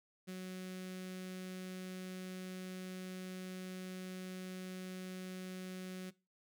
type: tone with notch filter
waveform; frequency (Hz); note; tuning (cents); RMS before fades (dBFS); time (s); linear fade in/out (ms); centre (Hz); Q
sawtooth; 185; F#3; 0; -45; 0.27-6.11; 20; 890; 0.91
effects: noise-tail reverb RT60 0.3 s tail -21 dB re dry